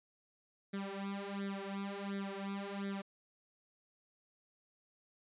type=tone with flanger; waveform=sawtooth; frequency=197.9 Hz; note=G3; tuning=17 cents sharp; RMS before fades=-41 dBFS; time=0.73-3.02 s; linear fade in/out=10 ms; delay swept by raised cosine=0.53 to 4.23 ms; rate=1.4 Hz; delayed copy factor=+0.9; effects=resampled to 8000 Hz